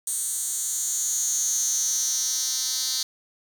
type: tone with high-pass filter sweep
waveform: 10% pulse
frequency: 257.5 Hz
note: C4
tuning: 28 cents flat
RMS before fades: -26 dBFS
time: 0.07-3.03 s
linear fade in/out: 2 ms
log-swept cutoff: 8300 to 4900 Hz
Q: 6.1
effects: none